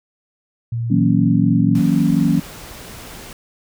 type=tone; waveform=sine; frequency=116.54 Hz; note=A#2; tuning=in tune; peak=-19 dBFS; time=0.72-1.8 s; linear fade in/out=5 ms
type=chord; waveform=sine; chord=F# dominant seventh; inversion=third; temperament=equal with one note detuned; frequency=160.77 / 185 / 233.1 / 277.2 Hz; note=E3 / F#3 / A#3 / C#4; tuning=-43 / 0 / 0 / 0 cents; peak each=-18 dBFS; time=0.9-2.4 s; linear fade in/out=10 ms
type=noise; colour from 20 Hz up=pink; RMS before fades=-36 dBFS; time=1.75-3.33 s; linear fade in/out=2 ms
effects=none